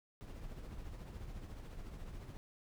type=noise with tremolo; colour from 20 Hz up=brown; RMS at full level=-45 dBFS; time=0.21-2.37 s; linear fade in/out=0 ms; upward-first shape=triangle; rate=14 Hz; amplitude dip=50%; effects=none